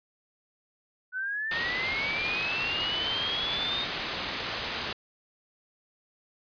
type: linear sweep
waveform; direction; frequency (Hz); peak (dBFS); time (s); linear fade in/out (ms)
sine; up; 1480 to 3729; -29; 1.12-3.87; 50
type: low-pass noise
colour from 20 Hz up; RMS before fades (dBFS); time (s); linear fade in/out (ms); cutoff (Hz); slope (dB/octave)
white; -34; 1.51-4.93; 5; 4400; 24
effects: resampled to 11025 Hz